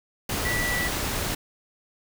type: tone in noise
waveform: sine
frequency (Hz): 1958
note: B6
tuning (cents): -15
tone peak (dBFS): -26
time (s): 0.45-0.88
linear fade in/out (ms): 5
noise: pink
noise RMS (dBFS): -28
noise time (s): 0.29-1.35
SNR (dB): -1
effects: none